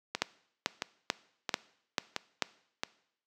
two click trains, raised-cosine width 0.2 ms, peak -9 / -14 dBFS, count 6 / 5, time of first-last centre 0.22-2.423 / 0.15-2.835 s, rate 2.27 / 1.49 Hz, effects noise-tail reverb RT60 0.7 s tail -20 dB re dry + high-pass 200 Hz 12 dB/octave

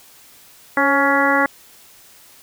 harmonic tone with a mistuned harmonic, 280 Hz, C#4, 18 cents sharp, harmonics 1 / 2 / 3 / 4 / 5 / 6 / 7, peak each -21 / -21 / -21 / -21 / -21 / -21 / -21 dBFS, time 0.77-1.46 s, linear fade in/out 2 ms, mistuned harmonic 2, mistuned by -36 cents, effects white hiss -47 dBFS RMS until 2.42 s

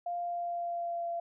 sine tone with pitch glide, 698.5 to 684.1 Hz, F5 to F5, 0 to -36 cents, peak -32 dBFS, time 0.06-1.2 s, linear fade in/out 5 ms, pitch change -36 cents, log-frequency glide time 0.17-1.09 s, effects none

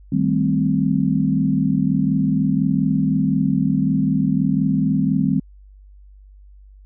sine chord, A half-diminished seventh, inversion second, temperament equal, 155.56 / 196 / 220 / 261.6 Hz, Eb3 / G3 / A3 / C4, 0 / 0 / 0 / 0 cents, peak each -21 / -20 / -24 / -20 dBFS, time 0.12-5.4 s, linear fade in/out 5 ms, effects added 49 Hz sine -42 dBFS peak until 6.85 s

